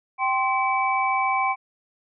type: tone cluster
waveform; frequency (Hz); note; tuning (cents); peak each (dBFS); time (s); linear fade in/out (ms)
sine; 777 / 1050 / 2297; G5 / C6 / D7; -16 / +6 / -39; -24 / -23 / -26; 0.18-1.56; 50
effects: none